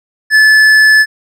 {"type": "tone with tanh clipping", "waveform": "sine", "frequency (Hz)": 1733, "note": "A6", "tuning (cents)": -27, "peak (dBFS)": -5, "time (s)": [0.3, 1.06], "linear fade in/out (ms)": 50, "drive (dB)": 10, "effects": []}